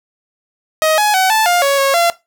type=tone with pitch steps; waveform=sawtooth; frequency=629 / 841 / 754 / 876 / 705 / 557 / 548 / 685 Hz; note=D#5 / G#5 / F#5 / A5 / F5 / C#5 / C#5 / F5; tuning=+19 / +22 / +32 / -8 / +16 / +8 / -20 / -34 cents; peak=-7 dBFS; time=0.82-2.1 s; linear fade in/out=0 ms; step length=160 ms; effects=noise-tail reverb RT60 0.2 s tail -17 dB re dry